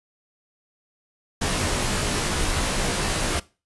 pink noise with comb filter, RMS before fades -24 dBFS, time 1.41-3.4 s, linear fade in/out 10 ms, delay 18 ms, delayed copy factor -0.9, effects noise-tail reverb RT60 0.3 s tail -20 dB re dry + resampled to 24000 Hz

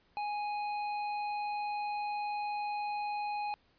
sine tone with hard clipping, 830.6 Hz, G#5, in tune, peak -35 dBFS, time 0.17-3.54 s, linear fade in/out 0 ms, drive 10 dB, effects pink hiss -69 dBFS RMS until 3.78 s + resampled to 11025 Hz

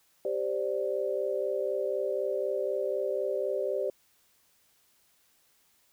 sine chord, G suspended fourth, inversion none, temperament equal, 392 / 523.3 / 587.3 Hz, G4 / C5 / D5, 0 / 0 / 0 cents, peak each -32 dBFS, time 0.25-3.9 s, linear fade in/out 2 ms, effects white hiss -67 dBFS RMS until 5.92 s

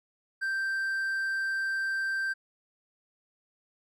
triangle tone, 1568 Hz, G6, in tune, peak -26 dBFS, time 0.41-2.34 s, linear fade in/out 20 ms, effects none

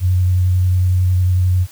sine tone with vibrato, 91.2 Hz, F#2, 24 cents flat, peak -11 dBFS, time 0-1.67 s, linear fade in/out 50 ms, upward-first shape triangle, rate 11 Hz, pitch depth 20 cents each way, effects white hiss -43 dBFS RMS until 1.71 s

